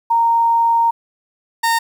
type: tone pair in turn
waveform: sine / 30% pulse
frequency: 926 / 918.5 Hz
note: A#5 / A#5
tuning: -12 / -26 cents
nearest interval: unison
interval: 14 cents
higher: first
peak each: -11 dBFS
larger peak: neither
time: 0.1-0.91 / 1.63-1.79 s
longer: first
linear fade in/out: 10 ms
effects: 8-bit